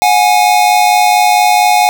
square tone pair together, 726.2 / 830.6 Hz, F#5 / G#5, -33 / 0 cents, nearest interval major second, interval 233 cents, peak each -10 dBFS, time 0.02-1.89 s, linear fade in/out 0 ms, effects none

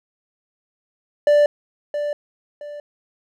triangle tone with echo, 587.3 Hz, D5, in tune, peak -9 dBFS, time 1.27-1.46 s, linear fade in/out 2 ms, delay 670 ms, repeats 2, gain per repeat -10 dB, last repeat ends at 2.8 s, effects none

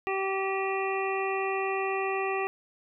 harmonic tone with a mistuned harmonic, 386.3 Hz, G4, 25 cents flat, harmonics 1 / 2 / 3 / 5 / 6 / 7, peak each -30 / -33 / -35 / -37 / -38 / -38 dBFS, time 0.07-2.47 s, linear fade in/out 0 ms, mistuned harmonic 6, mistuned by +70 cents, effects none

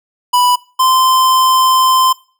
square tone pair in turn, 987.8 / 1036.2 Hz, B5 / C6, 0 / -17 cents, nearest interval minor second, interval 83 cents, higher second, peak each -9 dBFS, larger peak neither, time 0.33-0.56 / 0.79-2.13 s, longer second, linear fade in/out 10 ms, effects noise-tail reverb RT60 0.4 s tail -21 dB re dry

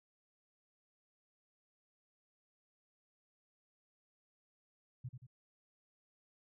sine tone with echo, 125.7 Hz, B2, 31 cents sharp, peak -40 dBFS, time 5.04-5.09 s, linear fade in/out 10 ms, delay 89 ms, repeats 2, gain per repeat -6 dB, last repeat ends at 5.268 s, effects none

